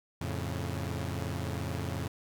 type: chord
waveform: sawtooth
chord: F augmented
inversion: none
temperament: equal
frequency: 87.31 / 110 / 138.59 Hz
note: F2 / A2 / C#3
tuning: 0 / 0 / 0 cents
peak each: -32 / -34 / -34 dBFS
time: 0.21-2.08 s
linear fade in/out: 5 ms
effects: 11-bit